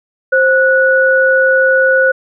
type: tone pair together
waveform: sine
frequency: 526 / 1471 Hz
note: C5 / F#6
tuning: +9 / -11 cents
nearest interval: octave + tritone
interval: 1780 cents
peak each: -10 dBFS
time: 0.32-2.12 s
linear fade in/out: 10 ms
effects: none